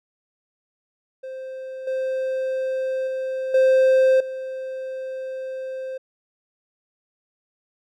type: tone with level steps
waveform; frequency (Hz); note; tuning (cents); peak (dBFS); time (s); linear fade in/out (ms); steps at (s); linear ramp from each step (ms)
triangle; 523.3; C5; 0; -29 / -20 / -22 / -11 / -26; 1.23-5.98; 10; 1.87 / 3.07 / 3.54 / 4.2; 5
effects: none